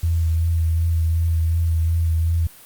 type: tone with vibrato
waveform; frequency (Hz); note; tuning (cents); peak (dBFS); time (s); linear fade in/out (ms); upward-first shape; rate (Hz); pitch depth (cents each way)
sine; 82.41; E2; 0; -16; 0.03-2.47; 5; sine; 2.7; 26
effects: white hiss -45 dBFS RMS until 2.65 s + Opus 48 kbps